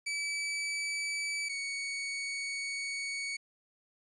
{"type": "tone pair in turn", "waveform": "sawtooth", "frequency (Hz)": [2300, 2233], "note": ["D7", "C#7"], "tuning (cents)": [-37, 12], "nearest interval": "minor second", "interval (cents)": 51, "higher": "first", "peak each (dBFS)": [-29, -31], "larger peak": "first", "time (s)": [[0.06, 1.49], [1.49, 3.37]], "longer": "second", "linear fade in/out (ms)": 10, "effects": ["resampled to 22050 Hz", "11-bit"]}